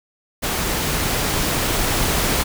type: noise with level ramp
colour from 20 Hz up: pink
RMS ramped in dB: -22 to -19 dBFS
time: 0.42-2.44 s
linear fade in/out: 20 ms
effects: none